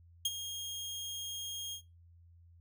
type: tone with ADSR envelope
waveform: sawtooth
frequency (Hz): 3246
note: G#7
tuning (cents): -40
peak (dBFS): -24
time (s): 0.25-1.82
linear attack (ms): 5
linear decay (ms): 36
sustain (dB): -11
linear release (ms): 88
effects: noise-tail reverb RT60 0.2 s tail -17 dB re dry + added 85 Hz sine -57 dBFS peak until 2.6 s